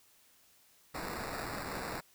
blue noise with sample-and-hold, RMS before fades -40 dBFS, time 0.94-2.01 s, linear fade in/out 10 ms, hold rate 3150 Hz, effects white hiss -65 dBFS RMS until 2.14 s

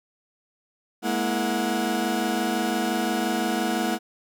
35% pulse tone cluster, 211.8 / 237.6 / 328.2 / 730 Hz, G#3 / A#3 / E4 / F#5, +34 / +33 / -8 / -24 cents, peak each -27 dBFS, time 1.02-3.99 s, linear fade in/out 50 ms, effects none

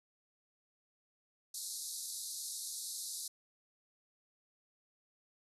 white band-pass noise, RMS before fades -43 dBFS, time 1.54-3.28 s, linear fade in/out 5 ms, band 3800 to 12000 Hz, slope 96 dB/octave, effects none

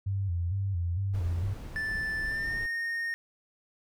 sine tone with vibrato, 92 Hz, F#2, 9 cents flat, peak -27 dBFS, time 0.06-1.54 s, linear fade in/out 10 ms, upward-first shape square, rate 2.2 Hz, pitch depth 110 cents each way
brown noise, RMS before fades -40 dBFS, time 1.13-2.67 s, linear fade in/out 20 ms
triangle tone with pitch glide, 1760 to 1845.4 Hz, A6 to A#6, 0 to -18 cents, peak -28 dBFS, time 1.76-3.14 s, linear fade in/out 0 ms, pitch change +82 cents, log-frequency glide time 2.24-2.61 s
effects none

